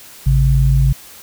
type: tone pair together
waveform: sine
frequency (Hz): 53.71 / 135.2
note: A1 / C#3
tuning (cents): -41 / -43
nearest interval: octave + major third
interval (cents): 1598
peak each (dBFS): -12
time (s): 0.26-0.93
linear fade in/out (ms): 10
effects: white hiss -39 dBFS RMS until 1.22 s